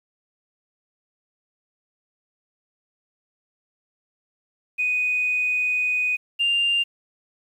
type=tone pair in turn; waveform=sine; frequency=2489 / 2794 Hz; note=D#7 / F7; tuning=0 / 0 cents; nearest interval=major second; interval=200 cents; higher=second; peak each=-19 / -17 dBFS; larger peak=second; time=4.78-6.17 / 6.39-6.84 s; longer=first; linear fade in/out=20 ms; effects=tanh soft clip ceiling -14 dBFS + 9-bit